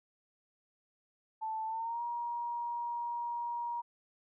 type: tone with pitch glide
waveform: sine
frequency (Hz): 880 to 948.6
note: A5 to A#5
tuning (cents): 0 to +30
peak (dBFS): -34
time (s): 1.41-3.82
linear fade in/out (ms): 20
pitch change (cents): +130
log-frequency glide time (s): 1.66-2.02
effects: none